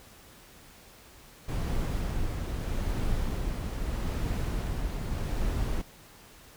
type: noise with tremolo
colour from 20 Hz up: brown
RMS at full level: -29 dBFS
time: 1.48-5.82 s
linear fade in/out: 10 ms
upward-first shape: sine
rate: 0.8 Hz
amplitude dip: 30%
effects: pink hiss -53 dBFS RMS until 6.56 s